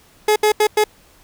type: tone bursts at uneven times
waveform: 30% pulse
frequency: 424.7 Hz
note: G#4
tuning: 39 cents sharp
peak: -9 dBFS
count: 4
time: 0.28-0.36 / 0.43-0.52 / 0.6-0.67 / 0.77-0.84 s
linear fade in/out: 5 ms
effects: pink hiss -51 dBFS RMS until 1.23 s